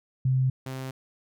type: tone pair in turn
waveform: sine / sawtooth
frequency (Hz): 130.3 / 131.51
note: C3 / C3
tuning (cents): -7 / +9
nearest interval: unison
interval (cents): 16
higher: second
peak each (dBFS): -20 / -29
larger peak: first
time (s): 0.25-0.5 / 0.66-0.91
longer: neither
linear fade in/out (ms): 5
effects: none